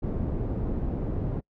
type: low-pass noise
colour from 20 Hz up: pink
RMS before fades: -29 dBFS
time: 0.02-1.41 s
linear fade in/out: 20 ms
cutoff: 390 Hz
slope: 12 dB/octave
effects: noise-tail reverb RT60 0.1 s tail -25 dB re dry